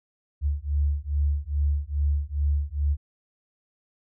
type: beating tone pair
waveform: sine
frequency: 71.3 / 73.7 Hz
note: C#2 / D2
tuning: +49 / +7 cents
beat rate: 2.4 Hz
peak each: -25 / -25 dBFS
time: 0.41-2.97 s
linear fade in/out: 50 ms
effects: none